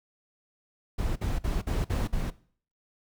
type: noise bursts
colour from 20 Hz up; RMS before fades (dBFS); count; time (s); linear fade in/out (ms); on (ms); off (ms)
brown; -28; 6; 0.98-2.305; 10; 180; 49
effects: noise-tail reverb RT60 0.5 s tail -19 dB re dry